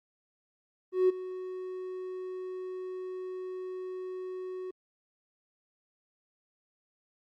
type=tone with ADSR envelope; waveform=triangle; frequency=370 Hz; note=F#4; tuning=in tune; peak=-16 dBFS; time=0.92-4.71 s; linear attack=170 ms; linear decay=16 ms; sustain=-18 dB; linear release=7 ms; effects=tanh soft clip ceiling -16 dBFS + Opus 24 kbps